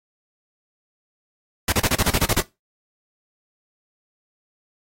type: noise bursts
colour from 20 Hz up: pink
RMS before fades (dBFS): -19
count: 10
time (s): 1.68-2.408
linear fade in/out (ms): 5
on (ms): 44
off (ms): 32
effects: noise-tail reverb RT60 0.2 s tail -17 dB re dry + AAC 48 kbps